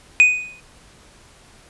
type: tone with exponential decay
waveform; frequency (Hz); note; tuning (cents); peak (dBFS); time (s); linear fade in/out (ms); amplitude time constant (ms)
triangle; 2489; D#7; 0; -4; 0.2-0.6; 0; 86
effects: pink hiss -49 dBFS RMS until 1.69 s + resampled to 24000 Hz